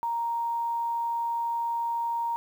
sine tone with quantisation, 933 Hz, A#5, 1 cent sharp, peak -26 dBFS, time 0.03-2.36 s, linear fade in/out 0 ms, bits 9, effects none

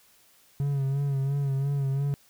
triangle tone with vibrato, 138.59 Hz, C#3, in tune, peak -22 dBFS, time 0.6-2.14 s, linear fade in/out 0 ms, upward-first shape sine, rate 2.9 Hz, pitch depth 46 cents each way, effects white hiss -60 dBFS RMS until 2.29 s

